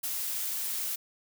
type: noise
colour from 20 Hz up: blue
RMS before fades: -33 dBFS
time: 0.03-0.96 s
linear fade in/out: 10 ms
effects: none